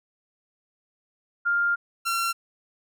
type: tone pair in turn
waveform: sine / sawtooth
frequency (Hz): 1401 / 1364.3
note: F6 / F6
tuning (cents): +5 / -41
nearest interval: unison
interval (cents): 46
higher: first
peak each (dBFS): -20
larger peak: neither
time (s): 1.45-1.76 / 2.05-2.33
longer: first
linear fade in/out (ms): 20
effects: none